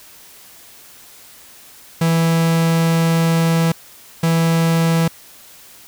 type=tone bursts at uneven times; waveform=45% pulse; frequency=164.81 Hz; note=E3; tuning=in tune; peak=-13 dBFS; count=2; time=2.01-3.72 / 4.23-5.08 s; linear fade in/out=5 ms; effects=white hiss -43 dBFS RMS until 5.87 s